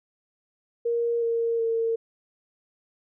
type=tone with pitch steps; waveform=sine; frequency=469.1 / 462.4 / 455.7 Hz; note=A#4 / A#4 / A#4; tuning=+11 / -14 / -39 cents; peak=-22 dBFS; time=0.85-1.96 s; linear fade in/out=10 ms; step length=370 ms; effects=none